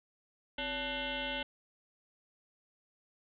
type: tone with frequency modulation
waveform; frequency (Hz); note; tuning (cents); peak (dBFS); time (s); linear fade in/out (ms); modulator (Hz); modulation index
sine; 1800; A6; +39; -34; 0.58-1.43; 5; 308; 5.2
effects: none